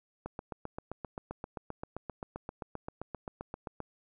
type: click train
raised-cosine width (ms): 1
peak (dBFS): -24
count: 28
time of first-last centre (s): 0.26-3.803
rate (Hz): 7.62
effects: none